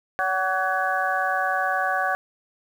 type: tone cluster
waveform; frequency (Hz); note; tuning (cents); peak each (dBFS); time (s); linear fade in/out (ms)
sine; 568 / 750 / 1139 / 1498 / 1674; C#5 / F#5 / C#6 / F#6 / G#6; +42 / +23 / +47 / +21 / +13; -31 / -25 / -28 / -27 / -28; 0.19-2.15; 0
effects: 8-bit